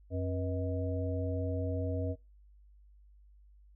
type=harmonic tone with a mistuned harmonic; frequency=90.5 Hz; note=F#2; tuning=38 cents flat; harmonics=1 / 3 / 5 / 7; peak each=-33 / -38 / -40 / -41 dBFS; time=0.1-2.16 s; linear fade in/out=50 ms; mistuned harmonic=5; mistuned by=+110 cents; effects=noise-tail reverb RT60 0.2 s tail -18 dB re dry + added 50 Hz sine -56 dBFS peak until 3.75 s